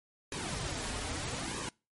pink noise with flanger, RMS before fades -37 dBFS, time 0.32-1.69 s, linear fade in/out 2 ms, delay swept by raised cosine 1.4 to 6.1 ms, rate 0.79 Hz, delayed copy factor -0.7, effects noise-tail reverb RT60 0.3 s tail -26 dB re dry + MP3 48 kbps

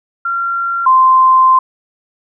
sine tone pair in turn, 1375 / 1040.9 Hz, F6 / C6, -27 / -9 cents, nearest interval perfect fourth, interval 482 cents, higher first, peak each -14 / -5 dBFS, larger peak second, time 0.25-0.86 / 0.86-1.59 s, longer second, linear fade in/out 5 ms, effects none

